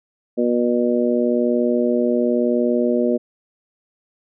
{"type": "harmonic tone", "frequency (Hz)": 120.9, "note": "B2", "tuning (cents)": -36, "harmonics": [2, 3, 4, 5], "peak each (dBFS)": [-19, -21, -22, -23], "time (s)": [0.37, 3.18], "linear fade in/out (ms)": 20, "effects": []}